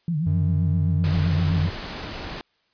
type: tone with vibrato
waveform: sine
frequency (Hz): 159.2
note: D#3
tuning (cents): +40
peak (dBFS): -21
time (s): 0.08-1.67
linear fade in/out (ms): 2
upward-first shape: triangle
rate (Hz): 7.7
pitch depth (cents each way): 170
type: tone with pitch glide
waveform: triangle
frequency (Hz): 92.5 to 90.44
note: F#2 to F#2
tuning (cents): 0 to -39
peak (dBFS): -19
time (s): 0.26-1.7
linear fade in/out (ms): 10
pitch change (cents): -39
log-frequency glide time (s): 0.42-1.53
type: noise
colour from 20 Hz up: pink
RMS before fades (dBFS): -33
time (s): 1.04-2.41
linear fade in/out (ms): 0
effects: white hiss -67 dBFS RMS until 2.73 s + resampled to 11025 Hz